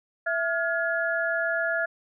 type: tone cluster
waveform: sine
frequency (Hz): 662 / 1418 / 1691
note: E5 / F6 / G#6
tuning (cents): +7 / +26 / +31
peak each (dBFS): -28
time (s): 0.26-1.86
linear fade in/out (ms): 10
effects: none